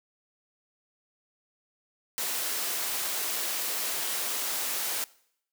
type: high-pass noise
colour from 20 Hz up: white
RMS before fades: -31 dBFS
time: 2.18-5.04 s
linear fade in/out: 0 ms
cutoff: 320 Hz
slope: 12 dB/octave
effects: noise-tail reverb RT60 0.7 s tail -22 dB re dry